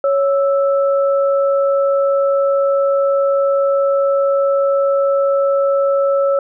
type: tone pair together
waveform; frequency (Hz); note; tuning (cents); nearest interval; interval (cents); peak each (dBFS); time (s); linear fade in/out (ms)
sine; 554.4 / 1318.5; C#5 / E6; 0 / 0; octave + minor third; 1500; -12 / -22; 0.04-6.39; 2
effects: none

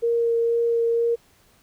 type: tone with vibrato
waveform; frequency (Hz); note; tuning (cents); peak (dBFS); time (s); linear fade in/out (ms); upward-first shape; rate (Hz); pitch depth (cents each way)
sine; 465.4; A#4; -3; -18; 0.02-1.16; 20; sine; 2.1; 9
effects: pink hiss -58 dBFS RMS until 1.62 s

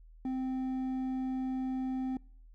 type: tone with hard clipping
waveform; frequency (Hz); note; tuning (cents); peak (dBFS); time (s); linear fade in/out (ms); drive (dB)
sine; 260; C4; -11; -33; 0.25-2.17; 2; 5
effects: noise-tail reverb RT60 0.6 s tail -26 dB re dry + added 40 Hz sine -52 dBFS peak until 2.54 s

